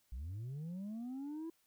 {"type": "linear sweep", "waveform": "sine", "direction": "up", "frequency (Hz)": [53.9, 334.1], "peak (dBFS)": -38, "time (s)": [0.12, 1.5], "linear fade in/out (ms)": 5, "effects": ["tanh soft clip ceiling -40 dBFS", "white hiss -75 dBFS RMS until 1.66 s"]}